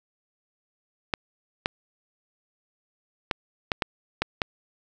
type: clicks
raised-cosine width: 0.3 ms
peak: -7 dBFS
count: 7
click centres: 1.138 / 1.659 / 3.312 / 3.718 / 3.822 / 4.22 / 4.418 s
effects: none